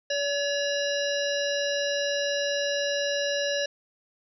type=harmonic tone with a mistuned harmonic; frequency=566 Hz; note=C#5; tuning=36 cents sharp; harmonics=1 / 3 / 5 / 7 / 9 / 10; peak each=-27 / -32 / -34 / -35 / -37 / -37 dBFS; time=0.1-3.66 s; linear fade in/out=5 ms; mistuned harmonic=1; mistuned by=+19 cents; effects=none